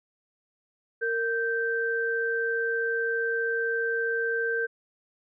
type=tone pair together; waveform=sine; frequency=460.8 / 1562 Hz; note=A#4 / G6; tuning=-20 / -7 cents; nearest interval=octave + major sixth; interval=2113 cents; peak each=-28 / -27 dBFS; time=1.01-4.67 s; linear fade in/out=20 ms; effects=none